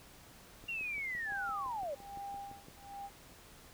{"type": "click train", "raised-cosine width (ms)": 2, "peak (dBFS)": -40, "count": 13, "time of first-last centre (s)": [0.64, 2.684], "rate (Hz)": 5.87}
{"type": "linear sweep", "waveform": "sine", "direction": "down", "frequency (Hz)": [2794, 533], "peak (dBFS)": -36, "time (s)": [0.68, 1.95], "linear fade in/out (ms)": 10}
{"type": "tone with tremolo", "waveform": "sine", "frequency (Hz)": 799, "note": "G5", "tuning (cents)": 33, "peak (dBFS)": -40, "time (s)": [1.25, 3.1], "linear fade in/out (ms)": 50, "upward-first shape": "sine", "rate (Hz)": 1.2, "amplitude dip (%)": 100}
{"effects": ["pink hiss -57 dBFS RMS until 3.73 s"]}